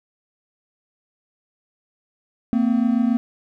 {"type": "tone pair together", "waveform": "triangle", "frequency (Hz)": [228.2, 255.4], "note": ["A#3", "C4"], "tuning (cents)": [-37, -42], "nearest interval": "major second", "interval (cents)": 195, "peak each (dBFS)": [-16, -18], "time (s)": [2.53, 3.17], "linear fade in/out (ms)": 0, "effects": []}